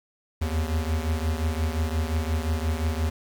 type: beating tone pair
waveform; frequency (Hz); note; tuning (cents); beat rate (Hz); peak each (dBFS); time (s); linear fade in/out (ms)
square; 77.78 / 83.48; D#2 / E2; 0 / +22; 5.7; -26 / -29; 0.41-3.1; 10
effects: 8-bit